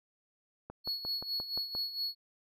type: click train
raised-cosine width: 1 ms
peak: -29 dBFS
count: 7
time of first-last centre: 0.7-1.751 s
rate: 5.71 Hz
type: tone with tremolo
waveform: triangle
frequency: 4366 Hz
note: C#8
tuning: 27 cents flat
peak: -30 dBFS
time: 0.84-2.15 s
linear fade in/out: 50 ms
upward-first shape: sine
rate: 4.4 Hz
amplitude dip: 70%
effects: none